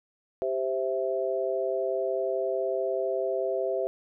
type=chord; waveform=sine; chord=C major; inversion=second; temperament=equal; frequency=392 / 523.3 / 659.3 Hz; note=G4 / C5 / E5; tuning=0 / 0 / 0 cents; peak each=-30 dBFS; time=0.42-3.87 s; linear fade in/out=0 ms; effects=none